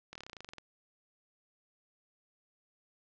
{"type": "slowing click train", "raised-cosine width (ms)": 0.2, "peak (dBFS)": -28, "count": 14, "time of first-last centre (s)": [0.13, 0.583], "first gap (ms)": 24, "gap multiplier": 1.06, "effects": ["low-pass 6000 Hz 12 dB/octave"]}